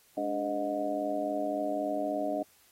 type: harmonic tone with a mistuned harmonic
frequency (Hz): 103.6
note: G#2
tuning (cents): -4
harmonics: 2 / 3 / 4 / 5 / 6 / 7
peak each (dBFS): -44 / -34 / -42 / -42 / -32 / -36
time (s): 0.17-2.43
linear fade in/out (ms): 5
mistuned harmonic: 3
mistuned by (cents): -110
effects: white hiss -63 dBFS RMS until 2.71 s + AAC 48 kbps